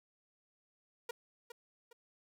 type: tone with echo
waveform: sawtooth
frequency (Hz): 473.4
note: A#4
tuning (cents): +27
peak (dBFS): -34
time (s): 1.09-1.11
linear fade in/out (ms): 5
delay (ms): 410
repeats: 2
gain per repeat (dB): -9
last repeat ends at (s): 1.93
effects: none